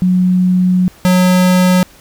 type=tone pair in turn; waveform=sine / square; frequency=182.5 / 182.5 Hz; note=F#3 / F#3; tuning=-24 / -24 cents; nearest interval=unison; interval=0 cents; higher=neither; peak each=-8 dBFS; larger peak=neither; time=0.02-0.88 / 1.05-1.83 s; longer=first; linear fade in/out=0 ms; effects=pink hiss -43 dBFS RMS until 2 s